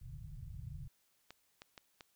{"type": "low-pass noise", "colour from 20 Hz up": "white", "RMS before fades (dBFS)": -47, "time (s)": [0.01, 0.88], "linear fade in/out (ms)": 10, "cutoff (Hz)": 160, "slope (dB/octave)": 96}
{"type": "clicks", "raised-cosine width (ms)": 0.2, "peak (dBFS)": -32, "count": 4, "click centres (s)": [1.306, 1.619, 1.778, 2.008]}
{"effects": ["white hiss -75 dBFS RMS until 2.15 s"]}